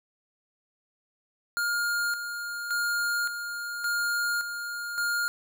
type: tone with tremolo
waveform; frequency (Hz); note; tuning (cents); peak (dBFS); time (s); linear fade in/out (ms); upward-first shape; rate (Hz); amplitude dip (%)
square; 1414; F6; +21; -26; 1.57-5.28; 0; square; 0.88; 55
effects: none